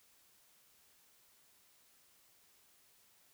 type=silence; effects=white hiss -68 dBFS RMS until 3.33 s